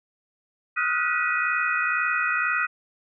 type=tone cluster; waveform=sine; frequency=1261 / 1426 / 1488 / 1941 / 2492 Hz; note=D#6 / F6 / F#6 / B6 / D#7; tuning=+23 / +36 / +9 / -31 / +2 cents; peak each=-28 dBFS; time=0.76-2.67 s; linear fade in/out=20 ms; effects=none